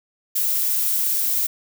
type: noise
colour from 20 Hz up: violet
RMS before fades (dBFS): -21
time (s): 0.35-1.47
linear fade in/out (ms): 10
effects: none